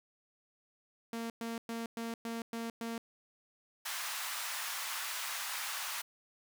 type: tone bursts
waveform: sawtooth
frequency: 230 Hz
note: A#3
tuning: 23 cents flat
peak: -33 dBFS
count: 7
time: 1.13-2.98 s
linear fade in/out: 2 ms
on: 170 ms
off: 110 ms
type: high-pass noise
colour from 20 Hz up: pink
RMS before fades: -39 dBFS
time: 3.85-6.02 s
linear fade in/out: 10 ms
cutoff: 940 Hz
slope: 24 dB/octave
effects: none